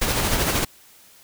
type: noise with tremolo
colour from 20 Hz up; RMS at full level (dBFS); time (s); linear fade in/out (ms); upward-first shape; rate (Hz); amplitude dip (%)
pink; -20; 0.01-0.65; 10; sine; 13; 40
effects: white hiss -51 dBFS RMS until 1.23 s